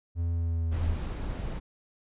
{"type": "tone with pitch glide", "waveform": "triangle", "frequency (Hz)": [84.6, 81.44], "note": ["E2", "E2"], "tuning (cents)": [45, -20], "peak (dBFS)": -24, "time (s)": [0.15, 0.97], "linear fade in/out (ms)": 50, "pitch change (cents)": -65, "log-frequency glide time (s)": [0.32, 0.8]}
{"type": "noise", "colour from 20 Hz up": "brown", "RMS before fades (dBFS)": -33, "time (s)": [0.71, 1.6], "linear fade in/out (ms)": 20}
{"effects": ["resampled to 8000 Hz"]}